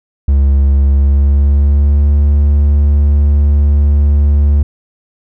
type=tone with pitch glide; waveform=triangle; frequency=69.3 to 72.33 Hz; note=C#2 to D2; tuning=0 to -26 cents; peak=-4 dBFS; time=0.28-4.63 s; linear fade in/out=5 ms; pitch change=+74 cents; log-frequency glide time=0.91-2.1 s; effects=none